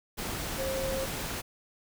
sine tone in noise, 533 Hz, C5, 32 cents sharp, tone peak -31 dBFS, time 0.58-1.06 s, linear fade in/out 20 ms, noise pink, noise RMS -35 dBFS, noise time 0.17-1.42 s, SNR +1 dB, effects none

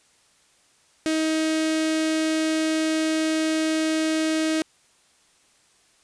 sawtooth tone with notch filter, 316.1 Hz, D#4, 27 cents sharp, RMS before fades -23 dBFS, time 1.06-4.62 s, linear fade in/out 0 ms, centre 1000 Hz, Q 1.4, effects white hiss -60 dBFS RMS until 6.03 s + resampled to 22050 Hz

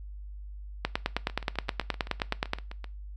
two click trains, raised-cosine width 0.3 ms, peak -24 / -10 dBFS, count 14 / 17, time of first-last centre 1.17-2.843 / 0.85-2.534 s, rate 7.77 / 9.5 Hz, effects noise-tail reverb RT60 0.3 s tail -20 dB re dry + added 50 Hz sine -39 dBFS peak until 3.16 s

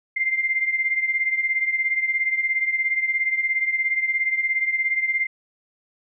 sine beating tone pair, 2093 / 2110 Hz, C7 / C7, 0 / +14 cents, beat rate 17 Hz, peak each -21 / -26 dBFS, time 0.16-5.27 s, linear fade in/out 10 ms, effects none

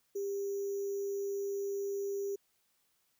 sine tone with sample-and-hold, 397.6 Hz, G4, 25 cents sharp, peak -33 dBFS, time 0.15-2.36 s, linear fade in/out 10 ms, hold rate 6300 Hz, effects white hiss -75 dBFS RMS until 3.19 s

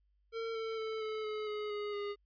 square tone with pitch steps, 454.2 / 447.4 / 440.8 / 434.2 / 427.7 / 421.3 / 415.1 / 408.9 Hz, A#4 / A4 / A4 / A4 / A4 / G#4 / G#4 / G#4, -45 / +29 / +3 / -23 / -49 / +25 / -1 / -27 cents, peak -37 dBFS, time 0.32-2.16 s, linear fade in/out 50 ms, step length 230 ms, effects added 50 Hz sine -70 dBFS peak until 2.25 s + resampled to 11025 Hz

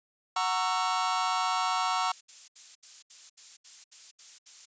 45% pulse chord, F# dominant seventh, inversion none, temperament just, 740 / 925 / 1110 / 1332 Hz, F#5 / A#5 / C#6 / E6, 0 / -14 / +2 / +18 cents, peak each -32 dBFS, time 0.36-2.12 s, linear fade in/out 5 ms
violet noise bursts, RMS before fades -40 dBFS, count 10, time 2.01-4.658 s, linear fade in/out 10 ms, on 200 ms, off 72 ms
effects resampled to 16000 Hz

